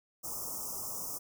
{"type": "band-stop noise", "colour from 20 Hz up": "white", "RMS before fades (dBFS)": -39, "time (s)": [0.23, 1.19], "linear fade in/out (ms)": 20, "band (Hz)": [1300, 5200], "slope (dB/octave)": 96, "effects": []}